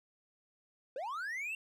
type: linear sweep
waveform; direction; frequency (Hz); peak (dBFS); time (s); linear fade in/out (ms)
triangle; up; 481.6 to 2756; -35; 0.96-1.55; 2
effects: none